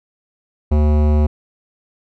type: tone with hard clipping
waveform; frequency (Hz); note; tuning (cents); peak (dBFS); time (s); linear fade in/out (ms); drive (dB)
sine; 75; D2; +37; -13; 0.71-1.27; 10; 17
effects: none